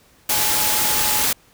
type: tone in noise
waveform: sine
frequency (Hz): 851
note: G#5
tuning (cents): +42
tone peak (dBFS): -28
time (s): 0.3-1.24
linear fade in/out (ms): 5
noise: white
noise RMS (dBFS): -19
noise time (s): 0.29-1.33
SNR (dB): -12
effects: pink hiss -54 dBFS RMS until 1.53 s